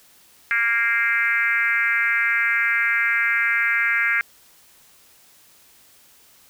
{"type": "tone with frequency modulation", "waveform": "sine", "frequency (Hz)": 1864.7, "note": "A#6", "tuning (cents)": 0, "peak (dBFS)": -17, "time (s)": [0.51, 4.21], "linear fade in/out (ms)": 0, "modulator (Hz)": 234, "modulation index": 1.9, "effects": ["white hiss -53 dBFS RMS until 6.49 s"]}